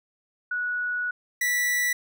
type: tone pair in turn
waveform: sine / 45% pulse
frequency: 1467 / 1958.2 Hz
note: F#6 / B6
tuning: -15 / -15 cents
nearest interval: perfect fourth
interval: 500 cents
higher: second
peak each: -25 / -22 dBFS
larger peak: second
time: 0.51-1.11 / 1.41-1.93 s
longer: first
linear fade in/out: 5 ms
effects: none